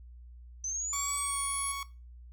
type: exponential sweep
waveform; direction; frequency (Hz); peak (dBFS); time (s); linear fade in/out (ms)
sine; up; 6080 to 10830; -32; 0.64-1.72; 2
type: tone with pitch glide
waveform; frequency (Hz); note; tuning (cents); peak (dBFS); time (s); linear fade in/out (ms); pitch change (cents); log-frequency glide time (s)
sawtooth; 1130 to 1113.2; C#6 to C#6; +33 to +7; -31; 0.93-1.83; 2; -26; 1.18-1.39
effects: noise-tail reverb RT60 0.3 s tail -18 dB re dry + added 60 Hz sine -47 dBFS peak until 2.32 s